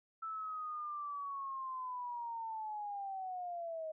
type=linear sweep; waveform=sine; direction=down; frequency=1324 to 624 Hz; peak=-39 dBFS; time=0.22-3.92 s; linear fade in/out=10 ms; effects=none